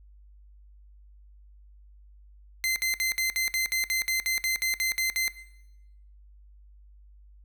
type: tone bursts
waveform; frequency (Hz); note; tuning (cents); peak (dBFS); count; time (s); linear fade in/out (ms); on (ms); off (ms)
sawtooth; 2071; C7; -18; -21; 15; 2.64-5.28; 0; 120; 60
effects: noise-tail reverb RT60 0.9 s tail -17 dB re dry + added 50 Hz sine -50 dBFS peak until 7.44 s